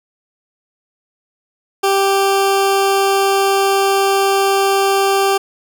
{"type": "tone", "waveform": "20% pulse", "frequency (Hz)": 392, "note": "G4", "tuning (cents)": 0, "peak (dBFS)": -7, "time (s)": [1.83, 5.38], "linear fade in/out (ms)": 10, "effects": []}